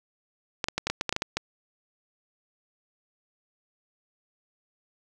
clicks, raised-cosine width 0.2 ms, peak -9 dBFS, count 11, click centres 0.642 / 0.685 / 0.78 / 0.87 / 0.9 / 1.011 / 1.093 / 1.126 / 1.164 / 1.221 / 1.37 s, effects none

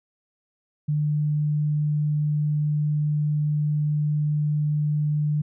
sine tone, 149.6 Hz, D3, 32 cents sharp, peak -20 dBFS, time 0.88-5.42 s, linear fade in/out 10 ms, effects none

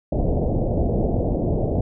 pink low-pass noise, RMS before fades -21 dBFS, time 0.12-1.81 s, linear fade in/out 5 ms, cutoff 690 Hz, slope 48 dB/octave, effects none

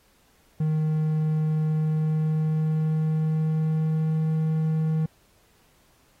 triangle tone with pitch glide, 155.56 to 158.01 Hz, D#3 to D#3, 0 to +27 cents, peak -19 dBFS, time 0.6-5.06 s, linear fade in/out 5 ms, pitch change +27 cents, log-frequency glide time 1.65-4.28 s, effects pink hiss -62 dBFS RMS until 6.2 s + AAC 48 kbps

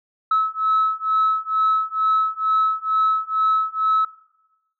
sine beating tone pair, 1295 / 1297.2 Hz, E6 / E6, -31 / -28 cents, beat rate 2.2 Hz, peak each -19 / -19 dBFS, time 0.31-4.05 s, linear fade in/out 5 ms, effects noise-tail reverb RT60 1.0 s tail -20 dB re dry + tanh soft clip ceiling -11 dBFS

